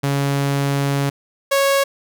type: tone pair in turn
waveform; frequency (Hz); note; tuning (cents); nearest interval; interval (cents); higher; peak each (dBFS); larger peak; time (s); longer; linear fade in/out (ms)
sawtooth; 140 / 552.1; C#3 / C#5; +18 / -7; 2 octaves; 2375; second; -13 / -10; second; 0.03-1.1 / 1.51-1.84; first; 10
effects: none